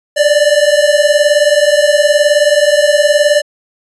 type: beating tone pair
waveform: square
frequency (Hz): 580 / 599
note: D5 / D5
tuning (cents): -22 / +34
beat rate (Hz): 19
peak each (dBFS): -11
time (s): 0.16-3.42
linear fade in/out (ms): 20
effects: resampled to 24000 Hz